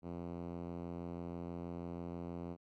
5% pulse tone with band-pass filter, 86.2 Hz, F2, 22 cents flat, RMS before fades -44 dBFS, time 0.02-2.57 s, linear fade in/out 50 ms, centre 180 Hz, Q 0.89, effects none

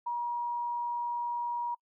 sine tone, 955 Hz, A#5, 42 cents sharp, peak -30 dBFS, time 0.06-1.75 s, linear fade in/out 10 ms, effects noise-tail reverb RT60 0.1 s tail -26 dB re dry

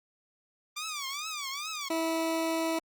10% pulse tone with vibrato, 1174.7 Hz, D6, in tune, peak -26 dBFS, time 0.76-1.89 s, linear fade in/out 10 ms, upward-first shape triangle, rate 2.4 Hz, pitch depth 190 cents each way
20% pulse tone, 326.1 Hz, E4, 19 cents flat, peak -23 dBFS, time 1.9-2.79 s, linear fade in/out 5 ms
effects Opus 24 kbps

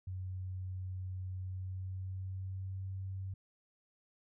sine tone with pitch glide, 92.9 to 95.4 Hz, F#2 to G2, +7 to -47 cents, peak -38 dBFS, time 0.07-3.34 s, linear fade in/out 5 ms, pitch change +46 cents, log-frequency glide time 1.38-2.87 s, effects none

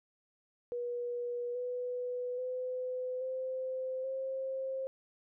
sine tone with pitch steps, 483.5 / 494.8 / 506.4 / 518.2 / 530.3 Hz, B4 / B4 / B4 / C5 / C5, -37 / +3 / +43 / -17 / +23 cents, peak -34 dBFS, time 0.72-4.87 s, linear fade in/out 0 ms, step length 830 ms, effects none

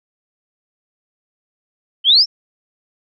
sine exponential sweep, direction up, 2977 to 5588 Hz, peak -7 dBFS, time 2.04-2.26 s, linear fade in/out 50 ms, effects none

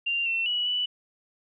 sine tone with pitch steps, 2781 / 2701 / 2934 / 2965 Hz, F7 / E7 / F#7 / F#7, -8 / +42 / -15 / +3 cents, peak -24 dBFS, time 0.06-0.86 s, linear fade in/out 10 ms, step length 200 ms, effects none

